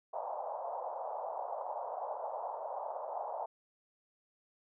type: band-pass noise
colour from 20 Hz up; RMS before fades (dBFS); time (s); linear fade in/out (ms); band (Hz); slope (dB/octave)
white; -40; 0.13-3.46; 10; 550 to 930; 48
effects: none